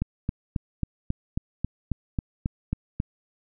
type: click train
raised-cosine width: 5 ms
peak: -13 dBFS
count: 12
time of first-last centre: 0.02-3.001 s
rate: 3.69 Hz
effects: none